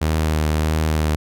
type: tone with vibrato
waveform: sawtooth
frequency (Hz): 77.78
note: D#2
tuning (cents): 0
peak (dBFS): -13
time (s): 0.01-1.16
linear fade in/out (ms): 10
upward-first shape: triangle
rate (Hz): 1.6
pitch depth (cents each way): 25
effects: none